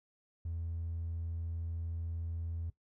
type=tone; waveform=triangle; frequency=83.3 Hz; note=E2; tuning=19 cents sharp; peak=-33 dBFS; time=0.45-2.7 s; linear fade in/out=5 ms; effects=noise-tail reverb RT60 0.1 s tail -18 dB re dry + tanh soft clip ceiling -31 dBFS